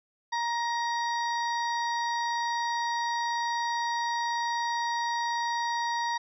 harmonic tone, 941 Hz, A#5, 16 cents sharp, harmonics 1 / 2 / 4 / 5 / 6, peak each -28 / -34 / -40 / -42 / -44 dBFS, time 0.32-6.18 s, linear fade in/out 10 ms, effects none

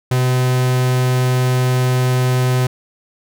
45% pulse tone, 127.1 Hz, C3, 50 cents flat, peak -13 dBFS, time 0.11-2.67 s, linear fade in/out 5 ms, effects none

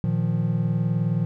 triangle chord, Bb suspended fourth, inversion none, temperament just, 116.54 / 155.39 / 174.81 Hz, Bb2 / Eb3 / F3, 0 / -2 / +2 cents, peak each -23 dBFS, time 0.04-1.25 s, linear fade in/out 0 ms, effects none

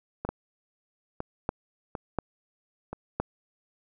clicks, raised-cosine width 1 ms, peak -17 / -16 / -18 / -12 / -19 / -13 / -21 / -12 dBFS, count 8, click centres 0.25 / 0.29 / 1.204 / 1.491 / 1.952 / 2.187 / 2.93 / 3.2 s, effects none

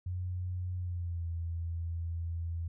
sine tone with pitch glide, 90.4 to 83.86 Hz, F#2 to E2, -40 to +30 cents, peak -33 dBFS, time 0.06-2.68 s, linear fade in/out 5 ms, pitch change -130 cents, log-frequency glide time 0.76-1.27 s, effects none

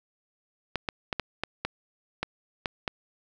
clicks, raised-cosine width 0.3 ms, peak -12 dBFS, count 9, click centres 0.757 / 0.888 / 1.128 / 1.197 / 1.436 / 1.65 / 2.23 / 2.658 / 2.878 s, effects none

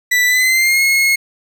40% pulse tone with pitch glide, 1975 to 2166 Hz, B6 to C#7, 0 to -41 cents, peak -10 dBFS, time 0.11-1.16 s, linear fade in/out 10 ms, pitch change +159 cents, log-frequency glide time 0.26-0.82 s, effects none

